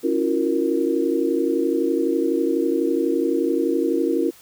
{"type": "chord", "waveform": "sine", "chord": "F# dominant seventh", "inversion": "second", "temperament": "equal with one note detuned", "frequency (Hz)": [277.2, 329.6, 361.5, 466.2], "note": ["C#4", "E4", "F#4", "A#4"], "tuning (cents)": [0, 0, -40, 0], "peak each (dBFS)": [-24, -22, -24, -24], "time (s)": [0.03, 4.31], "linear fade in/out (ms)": 20, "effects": ["white hiss -49 dBFS RMS until 4.41 s"]}